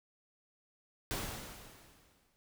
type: noise with exponential decay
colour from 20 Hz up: pink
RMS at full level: -36 dBFS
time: 1.11-2.36 s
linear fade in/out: 0 ms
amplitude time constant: 270 ms
effects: none